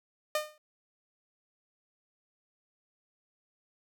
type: tone with exponential decay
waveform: sawtooth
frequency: 608 Hz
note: D#5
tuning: 40 cents flat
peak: -21 dBFS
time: 0.35-0.58 s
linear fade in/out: 2 ms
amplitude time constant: 49 ms
effects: none